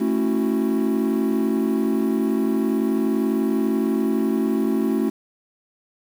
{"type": "chord", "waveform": "triangle", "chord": "F# minor seventh", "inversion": "first", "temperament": "equal with one note detuned", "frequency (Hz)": [220, 271.8, 329.6, 370], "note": ["A3", "C#4", "E4", "F#4"], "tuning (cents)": [0, -34, 0, 0], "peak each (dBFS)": [-20, -21, -23, -23], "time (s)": [0, 5.1], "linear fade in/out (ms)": 10, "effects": ["tanh soft clip ceiling -9 dBFS", "7-bit"]}